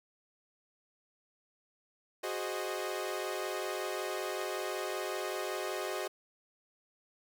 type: chord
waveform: sawtooth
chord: Ab dominant seventh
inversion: third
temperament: equal with one note detuned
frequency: 370 / 415.3 / 523.3 / 619.4 Hz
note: Gb4 / Ab4 / C5 / Eb5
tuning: 0 / 0 / 0 / -8 cents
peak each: -35 / -37 / -38 / -36 dBFS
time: 2.23-6.08 s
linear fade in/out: 10 ms
effects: none